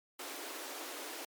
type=high-pass noise; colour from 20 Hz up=pink; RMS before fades=-44 dBFS; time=0.19-1.25 s; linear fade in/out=5 ms; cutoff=270 Hz; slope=96 dB/octave; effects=MP3 96 kbps